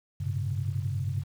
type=tone cluster; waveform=sine; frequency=96.9 / 107.2 / 125.5 / 137.7 Hz; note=G2 / A2 / B2 / C#3; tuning=-20 / -45 / +28 / -11 cents; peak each=-30 / -36 / -36 / -32 dBFS; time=0.2-1.24 s; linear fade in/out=10 ms; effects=tanh soft clip ceiling -18 dBFS + 9-bit